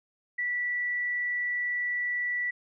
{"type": "tone", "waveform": "sine", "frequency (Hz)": 1958, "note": "B6", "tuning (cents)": -15, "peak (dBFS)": -27, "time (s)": [0.38, 2.51], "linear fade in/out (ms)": 10, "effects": []}